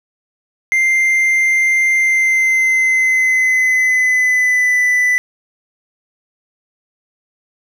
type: tone with pitch glide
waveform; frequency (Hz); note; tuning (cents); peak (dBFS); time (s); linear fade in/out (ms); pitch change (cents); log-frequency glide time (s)
triangle; 2093 to 1990.4; C7 to B6; 0 to +13; -9; 0.72-5.18; 0; -87; 1.96-4.81
effects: none